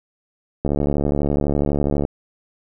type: click train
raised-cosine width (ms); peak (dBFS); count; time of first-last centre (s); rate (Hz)
2; -7; 102; 0.65-2.051; 72.1
effects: none